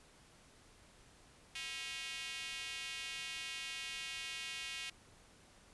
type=tone with high-pass filter; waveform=square; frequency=146.83 Hz; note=D3; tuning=in tune; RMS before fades=-44 dBFS; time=1.55-4.9 s; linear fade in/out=5 ms; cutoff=2600 Hz; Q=2.5; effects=pink hiss -63 dBFS RMS until 5.73 s + resampled to 24000 Hz